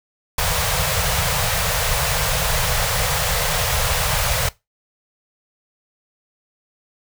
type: band-stop noise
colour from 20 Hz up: pink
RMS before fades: -20 dBFS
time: 0.38-4.49 s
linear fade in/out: 5 ms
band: 170 to 450 Hz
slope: 96 dB/octave
effects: noise-tail reverb RT60 0.2 s tail -20 dB re dry